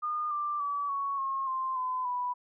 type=tone with pitch steps; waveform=sine; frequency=1218 / 1182 / 1147 / 1113 / 1080.1 / 1048.2 / 1017.1 / 987 Hz; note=D#6 / D6 / D6 / C#6 / C#6 / C6 / C6 / B5; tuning=-37 / +11 / -41 / +7 / -45 / +3 / -49 / -1 cents; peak=-29 dBFS; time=0.02-2.34 s; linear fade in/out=20 ms; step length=290 ms; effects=none